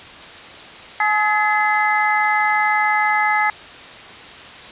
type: harmonic tone with a mistuned harmonic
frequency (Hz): 424.7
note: G#4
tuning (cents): +39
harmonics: 2 / 3 / 4 / 5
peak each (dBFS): -18 / -22 / -22 / -20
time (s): 1-3.5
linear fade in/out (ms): 2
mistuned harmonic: 5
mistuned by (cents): -62
effects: white hiss -37 dBFS RMS until 4.71 s + resampled to 8000 Hz